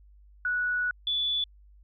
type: tone pair in turn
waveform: sine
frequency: 1471 / 3456 Hz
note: F#6 / A7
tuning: -11 / -32 cents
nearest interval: octave + minor third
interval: 1479 cents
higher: second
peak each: -25 dBFS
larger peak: neither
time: 0.45-0.91 / 1.07-1.44 s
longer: first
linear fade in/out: 2 ms
effects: added 50 Hz sine -52 dBFS peak until 1.83 s